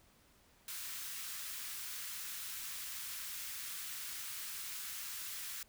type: high-pass noise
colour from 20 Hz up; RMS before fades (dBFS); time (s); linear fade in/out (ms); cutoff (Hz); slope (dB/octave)
white; -44; 0.68-5.63; 2; 1200; 24
effects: pink hiss -67 dBFS RMS until 5.68 s